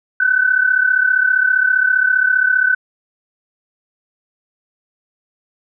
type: tone pair together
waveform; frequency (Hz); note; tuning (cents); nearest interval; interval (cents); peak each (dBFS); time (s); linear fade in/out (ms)
sine; 1499.9 / 1535; F#6 / G6; +23 / -37; unison; 40; -13 / -16; 0.2-2.75; 5
effects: none